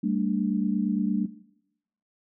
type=chord; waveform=sine; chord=G suspended second; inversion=none; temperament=equal with one note detuned; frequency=196 / 224.6 / 293.7 Hz; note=G3 / A3 / D4; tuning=0 / +36 / 0 cents; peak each=-27 / -26 / -29 dBFS; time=0.03-1.26 s; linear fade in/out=10 ms; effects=noise-tail reverb RT60 0.8 s tail -17 dB re dry